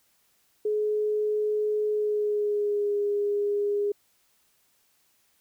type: tone with pitch glide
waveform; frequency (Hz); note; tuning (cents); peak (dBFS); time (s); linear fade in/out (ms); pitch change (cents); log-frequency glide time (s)
sine; 423.5 to 409.5; G#4 to G#4; +34 to -24; -23; 0.65-3.92; 5; -58; 1.89-2.96
effects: white hiss -67 dBFS RMS until 5.4 s